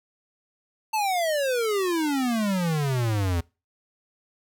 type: exponential sweep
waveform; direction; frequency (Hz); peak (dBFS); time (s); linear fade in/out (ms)
square; down; 895 to 82.41; -23; 0.93-3.41; 10
effects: noise-tail reverb RT60 0.3 s tail -24 dB re dry